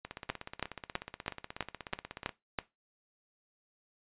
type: two click trains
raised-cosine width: 0.3 ms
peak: -15 / -24 dBFS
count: 8 / 38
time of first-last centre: 0.3-2.588 / 0.05-2.292 s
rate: 3.06 / 16.5 Hz
effects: noise-tail reverb RT60 0.2 s tail -17 dB re dry + resampled to 8000 Hz